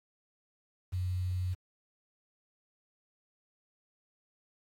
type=tone with quantisation; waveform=sine; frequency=91.3 Hz; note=F#2; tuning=23 cents flat; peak=-30 dBFS; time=0.92-1.55 s; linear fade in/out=20 ms; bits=9; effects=AAC 64 kbps